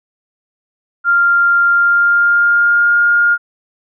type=tone with pitch glide; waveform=sine; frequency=1394 to 1415.9 Hz; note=F6 to F6; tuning=-4 to +23 cents; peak=-8 dBFS; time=1.04-3.38 s; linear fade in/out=50 ms; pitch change=+27 cents; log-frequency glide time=1.68-2.97 s; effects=none